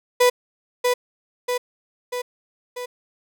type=tone with echo; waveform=35% pulse; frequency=493.9 Hz; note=B4; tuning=in tune; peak=-11 dBFS; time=0.2-0.3 s; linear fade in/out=10 ms; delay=640 ms; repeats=4; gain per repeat=-4 dB; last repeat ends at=2.86 s; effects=none